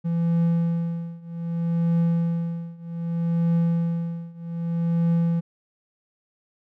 triangle tone with tremolo, 168.3 Hz, E3, 36 cents sharp, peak -15 dBFS, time 0.04-5.41 s, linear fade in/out 20 ms, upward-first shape triangle, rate 0.64 Hz, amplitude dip 95%, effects none

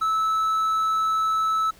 triangle tone, 1306 Hz, E6, 17 cents flat, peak -18 dBFS, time 0.01-1.71 s, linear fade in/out 10 ms, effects pink hiss -52 dBFS RMS until 1.79 s

